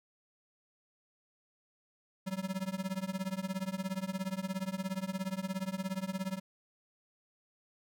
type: tone with tremolo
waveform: square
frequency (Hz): 190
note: F#3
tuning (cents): +46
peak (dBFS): -31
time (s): 2.26-6.4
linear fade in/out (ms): 20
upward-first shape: triangle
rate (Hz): 17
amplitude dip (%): 100
effects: none